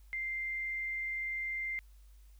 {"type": "tone", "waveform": "sine", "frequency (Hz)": 2093, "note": "C7", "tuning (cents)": 0, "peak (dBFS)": -34, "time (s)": [0.13, 1.79], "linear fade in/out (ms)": 0, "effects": ["added 50 Hz sine -54 dBFS peak until 2.39 s", "white hiss -71 dBFS RMS until 2.39 s"]}